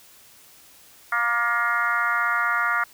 harmonic tone with a mistuned harmonic, 235.7 Hz, A#3, 19 cents sharp, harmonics 3 / 4 / 5 / 6 / 7 / 8 / 9, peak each -33 / -33 / -25 / -23 / -32 / -29 / -33 dBFS, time 1.12-2.84 s, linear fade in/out 5 ms, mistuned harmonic 7, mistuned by +57 cents, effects white hiss -51 dBFS RMS until 2.93 s

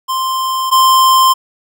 square tone pair in turn, 1046.5 / 1046.5 Hz, C6 / C6, 0 / 0 cents, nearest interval unison, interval 0 cents, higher neither, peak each -15 / -7 dBFS, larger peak second, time 0.08-0.71 / 0.71-1.34 s, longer neither, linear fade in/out 20 ms, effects none

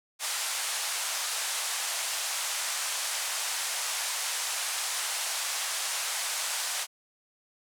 white band-pass noise, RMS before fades -32 dBFS, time 0.19-6.87 s, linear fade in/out 50 ms, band 650 to 10000 Hz, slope 24 dB/octave, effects none

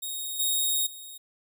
10% pulse tone with level steps, 3747 Hz, A#7, 8 cents sharp, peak -24 / -16 / -33 dBFS, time 0.02-1.18 s, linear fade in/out 10 ms, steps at 0.39 / 0.86 s, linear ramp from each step 10 ms, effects none

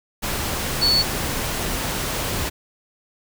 sine tone in noise, 4435 Hz, C#8, in tune, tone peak -15 dBFS, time 0.81-1.03 s, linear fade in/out 20 ms, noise pink, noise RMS -25 dBFS, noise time 0.22-2.5 s, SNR +7 dB, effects none

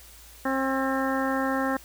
harmonic tone with a mistuned harmonic, 266.8 Hz, C4, 34 cents sharp, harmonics 1 / 2 / 3 / 4 / 5 / 6 / 7, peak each -27 / -30 / -32 / -33 / -34 / -35 / -35 dBFS, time 0.45-1.77 s, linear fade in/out 5 ms, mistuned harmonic 7, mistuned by -38 cents, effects added 57 Hz sine -51 dBFS peak until 1.84 s + white hiss -50 dBFS RMS until 1.84 s

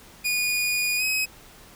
sawtooth tone with pitch glide, 2453 to 2540 Hz, D#7 to D#7, -25 to +35 cents, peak -19 dBFS, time 0.24-1.26 s, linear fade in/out 20 ms, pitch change +60 cents, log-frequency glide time 0.97-1.04 s, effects pink hiss -49 dBFS RMS until 1.75 s

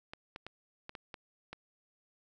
clicks, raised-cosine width 0.3 ms, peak -27 dBFS, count 7, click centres 0.135 / 0.361 / 0.466 / 0.894 / 0.952 / 1.142 / 1.53 s, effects none

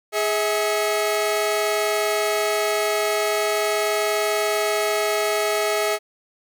sawtooth tone cluster, 417.2 / 646 / 2195 Hz, G#4 / E5 / C#7, +8 / -35 / -18 cents, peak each -19 / -19 / -27 dBFS, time 0.12-5.99 s, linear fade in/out 50 ms, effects none

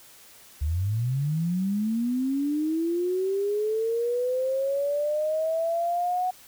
sine linear sweep, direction up, 70 to 740 Hz, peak -23 dBFS, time 0.61-6.31 s, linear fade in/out 10 ms, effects white hiss -51 dBFS RMS until 6.47 s

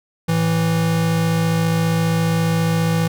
square tone pair together, 109.92 / 164.7 Hz, A2 / E3, -1 / -1 cents, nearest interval perfect fifth, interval 700 cents, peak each -24 / -17 dBFS, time 0.28-3.08 s, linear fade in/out 10 ms, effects none

